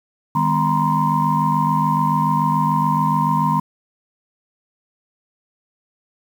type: tone cluster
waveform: sine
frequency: 155.5 / 202.4 / 251.7 / 944 / 1031 Hz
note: D#3 / G#3 / B3 / A#5 / C6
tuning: -1 / -44 / +33 / +22 / -26 cents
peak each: -20 / -24 / -25 / -19 / -20 dBFS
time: 0.35-3.6 s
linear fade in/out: 5 ms
effects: tanh soft clip ceiling -5 dBFS + 7-bit